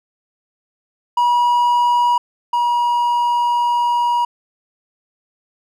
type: tone pair in turn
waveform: triangle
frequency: 965 / 958.9 Hz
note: B5 / A#5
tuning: -40 / +49 cents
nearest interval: unison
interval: 11 cents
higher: first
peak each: -10 / -12 dBFS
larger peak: first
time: 1.17-2.18 / 2.53-4.25 s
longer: second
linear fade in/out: 5 ms
effects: none